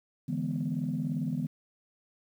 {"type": "chord", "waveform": "sine", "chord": "E dominant seventh", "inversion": "third", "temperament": "equal", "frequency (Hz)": [146.83, 164.81, 207.7, 246.9], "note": ["D3", "E3", "G#3", "B3"], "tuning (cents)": [0, 0, 0, 0], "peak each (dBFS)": [-34, -33, -36, -33], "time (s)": [0.28, 1.47], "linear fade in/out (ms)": 10, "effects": ["tanh soft clip ceiling -21 dBFS", "10-bit"]}